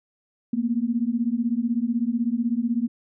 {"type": "beating tone pair", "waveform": "sine", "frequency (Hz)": [227.3, 243.3], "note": ["A#3", "B3"], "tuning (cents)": [-43, -26], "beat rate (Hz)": 16, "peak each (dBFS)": -24, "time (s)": [0.53, 2.88], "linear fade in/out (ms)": 5, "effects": []}